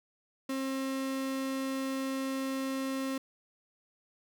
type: tone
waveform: 35% pulse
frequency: 267.2 Hz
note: C4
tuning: 36 cents sharp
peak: -30 dBFS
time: 0.49-3.18 s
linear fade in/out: 5 ms
effects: none